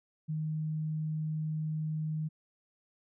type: tone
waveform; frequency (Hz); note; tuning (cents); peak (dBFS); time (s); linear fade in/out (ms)
sine; 155.56; D#3; 0; -31; 0.28-2.29; 20
effects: none